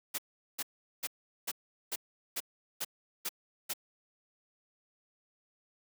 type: noise bursts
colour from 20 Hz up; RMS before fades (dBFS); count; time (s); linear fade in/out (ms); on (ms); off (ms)
white; -35; 9; 0.14-3.736; 10; 44; 400
effects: high-pass 200 Hz 12 dB/octave